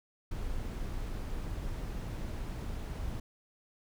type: noise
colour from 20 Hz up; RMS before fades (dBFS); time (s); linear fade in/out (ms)
brown; -37; 0.31-3.2; 5
effects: none